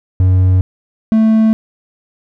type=tone pair in turn; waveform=triangle; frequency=92.7 / 220.5 Hz; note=F#2 / A3; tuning=+4 / +4 cents; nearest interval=octave + minor third; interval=1500 cents; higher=second; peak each=-5 dBFS; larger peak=neither; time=0.2-0.61 / 1.12-1.53 s; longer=neither; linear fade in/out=0 ms; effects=none